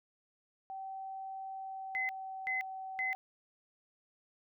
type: tone with pitch glide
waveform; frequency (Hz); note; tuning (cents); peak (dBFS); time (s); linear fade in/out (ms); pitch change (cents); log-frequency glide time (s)
sine; 770 to 762.9; G5 to G5; -31 to -47; -40; 0.7-3.15; 0; -16; 1.51-2.61
type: tone bursts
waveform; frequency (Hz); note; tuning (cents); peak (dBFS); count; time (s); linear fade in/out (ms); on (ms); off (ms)
sine; 2041; C7; -44; -32; 3; 1.95-3.13; 0; 140; 380
effects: none